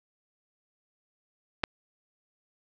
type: clicks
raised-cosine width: 0.3 ms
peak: -29 / -9 dBFS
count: 2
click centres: 1.635 / 1.638 s
effects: none